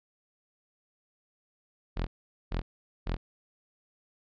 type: tone bursts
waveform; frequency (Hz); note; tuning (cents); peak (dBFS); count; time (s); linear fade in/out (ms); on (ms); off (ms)
sawtooth; 42.76; F1; -36; -25; 3; 1.96-3.17; 20; 110; 440
effects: resampled to 11025 Hz